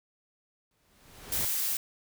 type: noise with exponential growth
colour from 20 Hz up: pink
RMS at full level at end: -36 dBFS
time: 0.71-1.45 s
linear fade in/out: 1 ms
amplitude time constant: 160 ms
type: noise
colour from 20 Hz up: blue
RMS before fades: -30 dBFS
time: 1.32-1.77 s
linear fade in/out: 2 ms
effects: none